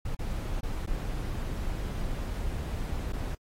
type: noise with dropouts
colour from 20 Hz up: brown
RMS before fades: -32 dBFS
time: 0.05-3.35 s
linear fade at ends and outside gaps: 5 ms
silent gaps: 0.15-0.19 / 0.605-0.631 / 0.859-0.872 / 3.125-3.131 s
effects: AAC 48 kbps